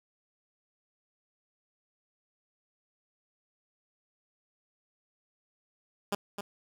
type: tone with echo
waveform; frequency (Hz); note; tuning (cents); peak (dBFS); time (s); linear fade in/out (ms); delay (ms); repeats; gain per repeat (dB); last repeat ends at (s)
10% pulse; 202; G#3; -48; -20; 6.12-6.15; 5; 260; 1; -7; 6.41
effects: none